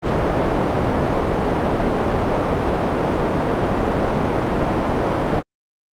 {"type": "low-pass noise", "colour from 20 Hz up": "white", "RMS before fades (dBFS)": -19, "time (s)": [0.02, 5.43], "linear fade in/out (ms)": 50, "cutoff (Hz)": 670, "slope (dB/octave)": 12, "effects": ["Opus 48 kbps"]}